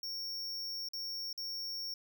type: tone with dropouts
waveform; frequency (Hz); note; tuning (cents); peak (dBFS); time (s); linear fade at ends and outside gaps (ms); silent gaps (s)
square; 5500; F8; -27; -38; 0.03-1.94; 2; 0.887-0.934 / 1.329-1.377
effects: none